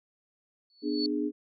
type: tone with exponential growth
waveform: sine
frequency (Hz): 4439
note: C#8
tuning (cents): +2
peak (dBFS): -27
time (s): 0.7-1.06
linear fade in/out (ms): 1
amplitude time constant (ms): 78
type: chord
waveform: sine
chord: G# diminished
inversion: first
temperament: just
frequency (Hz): 249.2 / 299 / 415.3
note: B3 / D4 / G#4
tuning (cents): +16 / +31 / 0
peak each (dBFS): -33 / -29 / -34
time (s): 0.82-1.32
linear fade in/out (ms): 50
effects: none